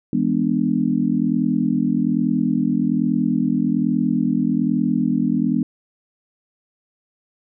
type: chord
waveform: sine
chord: E dominant seventh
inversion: none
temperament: just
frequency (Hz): 164.81 / 206 / 247.2 / 296.7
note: E3 / G#3 / B3 / D4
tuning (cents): 0 / -14 / +2 / +18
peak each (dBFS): -25 / -21 / -20 / -23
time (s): 0.13-5.63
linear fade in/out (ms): 2
effects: none